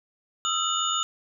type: tone cluster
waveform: sine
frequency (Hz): 1259 / 1346 / 2941 / 3624 / 6890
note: D#6 / E6 / F#7 / A#7 / A8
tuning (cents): +20 / +36 / -11 / -50 / -37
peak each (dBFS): -30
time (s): 0.45-1.03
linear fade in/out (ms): 0
effects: none